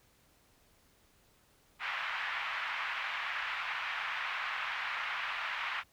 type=band-pass noise; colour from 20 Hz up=white; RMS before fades=-37 dBFS; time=1.79-5.84 s; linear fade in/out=50 ms; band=930 to 2500 Hz; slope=24 dB/octave; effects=pink hiss -67 dBFS RMS until 5.92 s